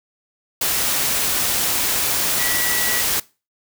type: tone in noise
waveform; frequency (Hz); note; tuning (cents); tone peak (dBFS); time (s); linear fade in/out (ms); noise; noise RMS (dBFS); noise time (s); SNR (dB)
sine; 1944; B6; -28; -25; 2.39-3.01; 5; white; -20; 0.61-3.2; -8
effects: noise-tail reverb RT60 0.3 s tail -21 dB re dry